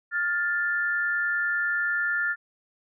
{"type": "tone pair together", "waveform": "sine", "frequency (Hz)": [1409.7, 1760], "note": ["F6", "A6"], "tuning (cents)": [16, 0], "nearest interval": "major third", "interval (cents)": 384, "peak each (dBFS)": -26, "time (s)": [0.11, 2.36], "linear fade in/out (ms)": 50, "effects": []}